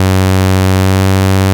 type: tone with pitch glide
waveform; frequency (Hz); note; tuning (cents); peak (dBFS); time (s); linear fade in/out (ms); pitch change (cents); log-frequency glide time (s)
sawtooth; 94.3 to 95.67; F#2 to G2; +33 to -42; -3; 0-1.53; 0; +25; 0.74-1.03
effects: none